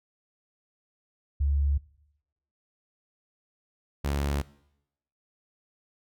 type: tone pair in turn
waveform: sine / sawtooth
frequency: 70.9 / 70.9 Hz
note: C#2 / C#2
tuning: +40 / +40 cents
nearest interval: unison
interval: 0 cents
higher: neither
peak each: -22 dBFS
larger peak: neither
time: 1.4-1.78 / 4.04-4.42 s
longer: neither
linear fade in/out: 10 ms
effects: noise-tail reverb RT60 0.8 s tail -20 dB re dry